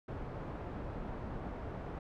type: low-pass noise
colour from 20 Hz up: pink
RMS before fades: -42 dBFS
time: 0.08-1.99 s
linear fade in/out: 5 ms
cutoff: 1000 Hz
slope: 12 dB/octave
effects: none